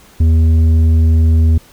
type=tone with tanh clipping; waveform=sine; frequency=80.7 Hz; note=E2; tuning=36 cents flat; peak=-8 dBFS; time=0.2-1.58 s; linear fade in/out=5 ms; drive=7 dB; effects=pink hiss -44 dBFS RMS until 1.72 s